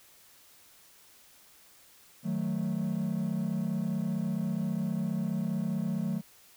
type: chord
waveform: triangle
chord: D# diminished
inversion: none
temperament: equal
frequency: 155.56 / 185 / 220 Hz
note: D#3 / F#3 / A3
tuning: 0 / 0 / 0 cents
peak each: -32 / -29 / -30 dBFS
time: 2.23-6.22 s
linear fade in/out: 50 ms
effects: tanh soft clip ceiling -22 dBFS + white hiss -58 dBFS RMS until 6.56 s